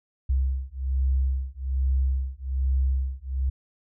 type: beating tone pair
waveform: sine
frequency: 65.41 / 66.61 Hz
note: C2 / C2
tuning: 0 / +32 cents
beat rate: 1.2 Hz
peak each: -25 dBFS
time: 0.29-3.5 s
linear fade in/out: 10 ms
effects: none